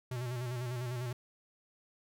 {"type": "tone with vibrato", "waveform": "square", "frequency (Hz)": 123.47, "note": "B2", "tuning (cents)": 0, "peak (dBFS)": -36, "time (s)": [0.11, 1.13], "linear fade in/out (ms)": 5, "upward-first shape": "square", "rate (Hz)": 10, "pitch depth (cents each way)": 51, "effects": []}